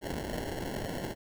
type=noise with sample-and-hold; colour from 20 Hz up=white; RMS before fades=-36 dBFS; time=0.01-1.15 s; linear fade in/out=50 ms; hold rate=1225 Hz; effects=none